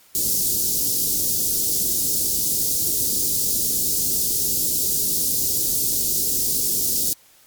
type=band-stop noise; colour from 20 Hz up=white; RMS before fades=-21 dBFS; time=0.15-7.13 s; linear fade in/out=0 ms; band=430 to 4900 Hz; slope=24 dB/octave; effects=white hiss -53 dBFS RMS until 7.46 s + MP3 96 kbps